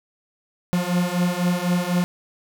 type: beating tone pair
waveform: 45% pulse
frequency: 175.2 / 179.2 Hz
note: F3 / F3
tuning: +6 / +45 cents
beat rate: 4 Hz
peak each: -23 / -22 dBFS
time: 0.73-2.04 s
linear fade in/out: 0 ms
effects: none